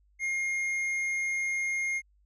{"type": "tone with tanh clipping", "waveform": "sine", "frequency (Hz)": 2133, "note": "C7", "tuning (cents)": 33, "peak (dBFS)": -29, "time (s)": [0.19, 2.02], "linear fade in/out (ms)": 50, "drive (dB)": 7, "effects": ["added 50 Hz sine -62 dBFS peak until 2.25 s"]}